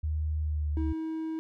sine tone with pitch glide, 77 to 74.38 Hz, D#2 to D2, -17 to +23 cents, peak -27 dBFS, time 0.03-0.93 s, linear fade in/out 10 ms, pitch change -60 cents, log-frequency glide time 0.4-0.7 s
triangle tone, 319.8 Hz, D#4, 48 cents sharp, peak -29 dBFS, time 0.77-1.39 s, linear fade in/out 0 ms
effects none

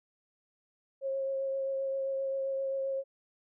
sine tone with vibrato, 540 Hz, C#5, 45 cents flat, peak -30 dBFS, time 1.01-3.04 s, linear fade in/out 50 ms, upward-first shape triangle, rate 7.6 Hz, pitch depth 16 cents each way, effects none

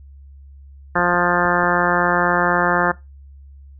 harmonic tone, 176 Hz, F3, 14 cents sharp, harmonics 1 / 2 / 3 / 4 / 5 / 6 / 7 / 8 / 9 / 10, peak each -24 / -24 / -24 / -24 / -24 / -24 / -24 / -24 / -24 / -24 dBFS, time 0.95-2.92 s, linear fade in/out 10 ms
clicks, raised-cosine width 3 ms, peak -22 dBFS, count 4, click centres 0.992 / 1.141 / 1.453 / 1.635 s
effects noise-tail reverb RT60 0.2 s tail -19 dB re dry + added 69 Hz sine -39 dBFS peak until 3.79 s

